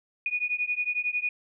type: beating tone pair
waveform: sine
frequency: 2458 / 2469 Hz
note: D#7 / D#7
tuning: -22 / -14 cents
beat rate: 11 Hz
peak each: -29 dBFS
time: 0.26-1.29 s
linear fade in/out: 2 ms
effects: none